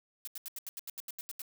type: noise bursts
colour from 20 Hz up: blue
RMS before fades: -41 dBFS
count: 12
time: 0.25-1.418 s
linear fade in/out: 0 ms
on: 24 ms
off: 80 ms
effects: none

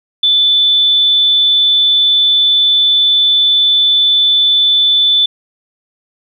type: tone with amplitude modulation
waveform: sine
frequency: 3500 Hz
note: A7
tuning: 10 cents flat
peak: -6 dBFS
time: 0.23-5.26 s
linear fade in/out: 5 ms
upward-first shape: sine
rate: 218 Hz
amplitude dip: 25%
effects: 8-bit

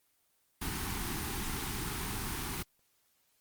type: band-stop noise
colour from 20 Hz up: pink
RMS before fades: -36 dBFS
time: 0.61-2.63 s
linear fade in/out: 10 ms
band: 430 to 760 Hz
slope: 96 dB/octave
effects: white hiss -73 dBFS RMS until 3.4 s + Opus 24 kbps

